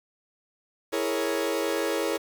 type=chord; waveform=40% pulse; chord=A# half-diminished seventh; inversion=second; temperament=equal; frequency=329.6 / 415.3 / 466.2 / 554.4 Hz; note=E4 / G#4 / A#4 / C#5; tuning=0 / 0 / 0 / 0 cents; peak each=-30 dBFS; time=0.92-2.18 s; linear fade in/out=20 ms; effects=8-bit